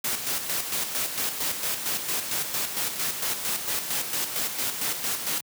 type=noise with tremolo; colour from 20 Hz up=white; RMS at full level=-27 dBFS; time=0.04-5.41 s; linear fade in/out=5 ms; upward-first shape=square; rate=4.4 Hz; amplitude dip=50%; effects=high-pass 100 Hz 12 dB/octave